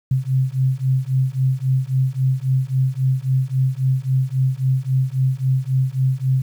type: beating tone pair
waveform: sine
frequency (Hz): 129.5 / 133.2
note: C3 / C3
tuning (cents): -17 / +31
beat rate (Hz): 3.7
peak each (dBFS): -19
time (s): 0.11-6.42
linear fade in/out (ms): 5
effects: 8-bit